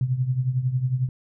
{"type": "tone with tremolo", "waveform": "sine", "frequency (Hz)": 127.9, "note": "C3", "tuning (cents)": -39, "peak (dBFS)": -17, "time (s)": [0.01, 1.09], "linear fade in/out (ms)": 2, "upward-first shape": "triangle", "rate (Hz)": 11, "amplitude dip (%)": 80, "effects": []}